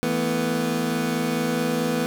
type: chord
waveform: 25% pulse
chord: E suspended fourth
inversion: none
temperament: equal with one note detuned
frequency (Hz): 164.81 / 222.3 / 246.9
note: E3 / A3 / B3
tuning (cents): 0 / +18 / 0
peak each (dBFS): -24 / -24 / -21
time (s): 0.03-2.06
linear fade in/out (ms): 0
effects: none